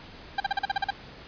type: tone bursts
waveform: 30% pulse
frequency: 794 Hz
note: G5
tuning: 22 cents sharp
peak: -20 dBFS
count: 9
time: 0.38-0.906 s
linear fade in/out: 5 ms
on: 22 ms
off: 41 ms
effects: pink hiss -46 dBFS RMS until 1.27 s + resampled to 11025 Hz